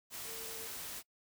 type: tone in noise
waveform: sine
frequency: 450.7 Hz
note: A4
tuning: 42 cents sharp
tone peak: -50 dBFS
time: 0.24-0.7 s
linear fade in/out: 50 ms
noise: white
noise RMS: -44 dBFS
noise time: 0.1-1.03 s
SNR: -9 dB
effects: noise-tail reverb RT60 0.1 s tail -24 dB re dry